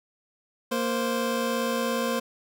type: tone pair together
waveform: 25% pulse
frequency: 232.7 / 522.4 Hz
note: A#3 / C5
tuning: -3 / -3 cents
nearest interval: octave + major second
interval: 1400 cents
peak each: -24 dBFS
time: 0.71-2.2 s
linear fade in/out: 10 ms
effects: none